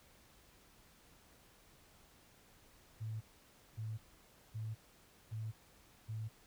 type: tone bursts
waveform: sine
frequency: 110 Hz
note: A2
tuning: in tune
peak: -39 dBFS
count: 5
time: 3-6.29 s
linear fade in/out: 20 ms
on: 210 ms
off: 560 ms
effects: pink hiss -65 dBFS RMS until 6.46 s